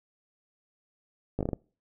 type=slowing click train; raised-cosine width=2 ms; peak=-16 dBFS; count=6; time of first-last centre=1.39-1.532 s; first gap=17 ms; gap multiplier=1.26; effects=noise-tail reverb RT60 0.4 s tail -25 dB re dry